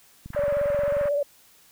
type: click train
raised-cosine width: 5 ms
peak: -26 dBFS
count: 19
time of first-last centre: 0.26-1.056 s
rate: 22.6 Hz
type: band-pass noise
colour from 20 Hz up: pink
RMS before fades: -40 dBFS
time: 0.33-1.09 s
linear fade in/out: 5 ms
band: 1000 to 1800 Hz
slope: 24 dB/octave
type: tone with vibrato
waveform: sine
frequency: 576 Hz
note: D5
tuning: 34 cents flat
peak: -21 dBFS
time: 0.36-1.23 s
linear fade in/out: 5 ms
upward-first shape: sine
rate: 16 Hz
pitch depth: 38 cents each way
effects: white hiss -56 dBFS RMS until 1.71 s